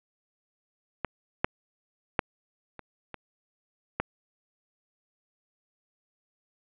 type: clicks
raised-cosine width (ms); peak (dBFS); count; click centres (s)
0.5; -13 / -7 / -7 / -26 / -23 / -11; 6; 1.047 / 1.445 / 2.192 / 2.793 / 3.143 / 4
effects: resampled to 8000 Hz + 7-bit